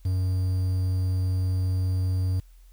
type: tone with quantisation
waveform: triangle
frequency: 92.5 Hz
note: F#2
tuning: in tune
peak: -20 dBFS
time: 0.05-2.4 s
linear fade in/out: 5 ms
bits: 8
effects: added 42 Hz sine -48 dBFS peak until 2.72 s + white hiss -65 dBFS RMS until 2.72 s